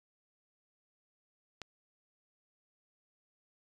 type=click; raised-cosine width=0.2 ms; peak=-24 dBFS; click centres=1.617 s; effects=resampled to 24000 Hz